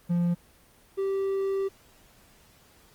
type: tone pair in turn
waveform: triangle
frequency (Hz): 173.6 / 389.7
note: F3 / G4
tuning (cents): -10 / -10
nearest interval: octave + major second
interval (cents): 1400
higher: second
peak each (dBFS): -20 / -23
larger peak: first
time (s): 0.09-0.35 / 0.97-1.69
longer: second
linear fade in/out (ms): 20
effects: pink hiss -58 dBFS RMS until 2.94 s + Opus 24 kbps